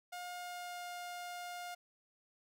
sawtooth tone with pitch glide, 713 to 708.5 Hz, F5 to F5, +36 to +25 cents, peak -39 dBFS, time 0.12-1.75 s, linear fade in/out 10 ms, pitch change -11 cents, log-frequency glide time 0.36-0.85 s, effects none

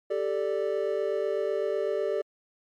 triangle chord, G suspended second, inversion none, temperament equal, 392 / 440 / 587.3 Hz, G4 / A4 / D5, 0 / 0 / 0 cents, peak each -28 / -28 / -28 dBFS, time 0.1-2.22 s, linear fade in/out 10 ms, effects MP3 96 kbps

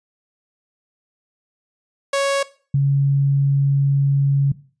sawtooth / sine tone pair in turn, 554.4 / 139.32 Hz, C#5 / C#3, 0 / +9 cents, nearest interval 2 octaves, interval 2391 cents, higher first, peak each -13 dBFS, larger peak neither, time 2.13-2.43 / 2.74-4.52 s, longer second, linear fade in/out 5 ms, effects noise-tail reverb RT60 0.4 s tail -18 dB re dry + resampled to 22050 Hz

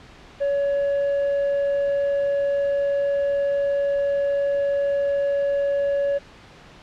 triangle tone with hard clipping, 563 Hz, C#5, 27 cents sharp, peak -18 dBFS, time 0.4-6.19 s, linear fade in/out 20 ms, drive 1 dB, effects pink hiss -46 dBFS RMS until 6.82 s + low-pass 4000 Hz 12 dB/octave

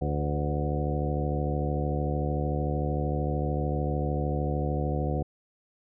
harmonic tone with a mistuned harmonic, 73.3 Hz, D2, 3 cents flat, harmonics 1 / 2 / 3 / 4 / 5 / 6 / 7 / 8 / 10, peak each -30 / -30 / -37 / -36 / -37 / -41 / -35 / -41 / -37 dBFS, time 0.01-5.23 s, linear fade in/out 10 ms, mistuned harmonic 7, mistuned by -24 cents, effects none

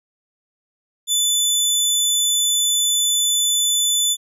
20% pulse tone, 3500 Hz, A7, 10 cents flat, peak -10 dBFS, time 1.07-4.17 s, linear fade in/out 50 ms, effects none

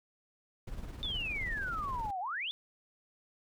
brown noise with tremolo, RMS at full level -39 dBFS, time 0.67-2.11 s, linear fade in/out 5 ms, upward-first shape triangle, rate 19 Hz, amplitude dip 60%
sine exponential two-way sweep, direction down then up, 3600 to 708 to 3600 Hz, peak -34 dBFS, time 1.03-2.51 s, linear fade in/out 0 ms, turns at 2.2 s
effects none

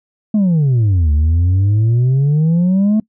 sine exponential two-way sweep, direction down then up, 220 to 72.9 to 220 Hz, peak -7 dBFS, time 0.34-3 s, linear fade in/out 5 ms, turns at 1.12 s, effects noise-tail reverb RT60 0.1 s tail -24 dB re dry + tanh soft clip ceiling -9 dBFS

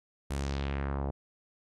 sawtooth tone with low-pass filter sweep, 69.3 Hz, C#2, in tune, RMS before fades -33 dBFS, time 0.3-1.11 s, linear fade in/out 10 ms, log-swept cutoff 11000 to 690 Hz, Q 1.7, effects none

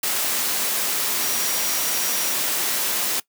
sine tone in noise, 5710 Hz, F8, 37 cents sharp, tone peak -31 dBFS, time 1.22-2.34 s, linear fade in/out 5 ms, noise white, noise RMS -23 dBFS, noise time 0.03-3.2 s, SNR -11 dB, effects noise-tail reverb RT60 0.1 s tail -20 dB re dry + high-pass 200 Hz 12 dB/octave

